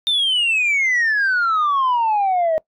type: exponential sweep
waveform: sine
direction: down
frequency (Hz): 3644 to 622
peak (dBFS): -13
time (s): 0.07-2.58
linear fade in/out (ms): 0
effects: noise-tail reverb RT60 0.1 s tail -22 dB re dry + tanh soft clip ceiling -13 dBFS